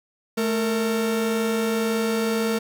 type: tone pair together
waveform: 45% pulse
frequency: 218.5 / 458.9 Hz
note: A3 / A#4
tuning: -12 / -27 cents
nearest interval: octave + minor second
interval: 1285 cents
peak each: -24 dBFS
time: 0.37-2.59 s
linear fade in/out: 10 ms
effects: none